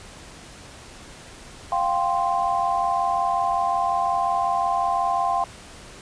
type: chord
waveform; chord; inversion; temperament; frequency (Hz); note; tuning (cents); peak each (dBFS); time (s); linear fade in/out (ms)
sine; F suspended second; none; equal; 698.5 / 784 / 1046.5; F5 / G5 / C6; 0 / 0 / 0; -24; 1.72-5.44; 2
effects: pink hiss -43 dBFS RMS until 6.01 s + resampled to 22050 Hz